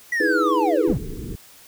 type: linear sweep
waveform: triangle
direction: down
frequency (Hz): 1964 to 89.5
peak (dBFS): -18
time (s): 0.12-0.98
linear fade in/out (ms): 5
type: chord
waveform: sine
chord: E major seventh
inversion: third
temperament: equal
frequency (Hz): 311.1 / 329.6 / 415.3 / 493.9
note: D#4 / E4 / G#4 / B4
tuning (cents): 0 / 0 / 0 / 0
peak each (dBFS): -24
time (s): 0.2-0.93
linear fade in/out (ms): 5
type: low-pass noise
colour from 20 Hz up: pink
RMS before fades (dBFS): -31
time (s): 0.87-1.36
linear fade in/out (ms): 10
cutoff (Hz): 460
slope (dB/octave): 96
effects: white hiss -48 dBFS RMS until 1.67 s